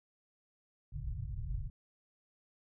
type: low-pass noise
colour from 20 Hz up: pink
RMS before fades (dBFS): -39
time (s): 0.92-1.7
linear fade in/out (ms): 5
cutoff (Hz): 150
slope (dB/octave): 96
effects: none